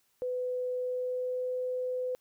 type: tone with pitch glide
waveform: sine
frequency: 501 to 504.8 Hz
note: B4 to B4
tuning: +25 to +38 cents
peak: -30 dBFS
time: 0.22-2.15 s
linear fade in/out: 0 ms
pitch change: +13 cents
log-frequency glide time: 0.76-1.56 s
effects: white hiss -72 dBFS RMS until 2.2 s